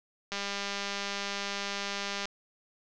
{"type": "click train", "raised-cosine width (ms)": 0.2, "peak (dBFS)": -17, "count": 388, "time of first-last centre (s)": [0.32, 2.255], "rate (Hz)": 200, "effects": ["resampled to 16000 Hz", "9-bit"]}